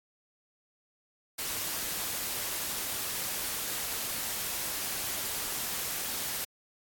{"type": "noise", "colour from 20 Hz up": "white", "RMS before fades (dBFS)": -34, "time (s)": [1.38, 6.45], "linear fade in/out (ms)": 10, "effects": ["AAC 64 kbps"]}